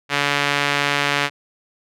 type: tone with band-pass filter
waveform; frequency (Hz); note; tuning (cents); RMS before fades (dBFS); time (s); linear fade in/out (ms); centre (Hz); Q
sawtooth; 143.2; D3; -43; -20; 0.09-1.3; 50; 2300; 1.1
effects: none